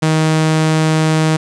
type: tone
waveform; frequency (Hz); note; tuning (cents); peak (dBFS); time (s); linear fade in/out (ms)
sawtooth; 157.6; D#3; +23; -7; 0.02-1.37; 10
effects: resampled to 22050 Hz + 7-bit